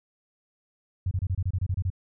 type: tone bursts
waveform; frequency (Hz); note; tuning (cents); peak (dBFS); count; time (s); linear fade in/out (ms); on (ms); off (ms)
sine; 92.5; F#2; 0; -23; 11; 1.06-1.902; 5; 52; 27
effects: none